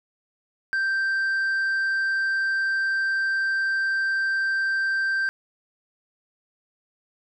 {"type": "tone with tanh clipping", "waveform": "sine", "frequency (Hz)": 1568, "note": "G6", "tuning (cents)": 0, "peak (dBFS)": -22, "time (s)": [0.73, 5.29], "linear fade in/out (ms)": 0, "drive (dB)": 3, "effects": []}